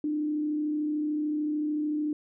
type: tone with frequency modulation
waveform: sine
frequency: 301 Hz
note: D4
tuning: 43 cents sharp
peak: -26 dBFS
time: 0.04-2.13 s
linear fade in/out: 2 ms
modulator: 33.5 Hz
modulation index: 0.27
effects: none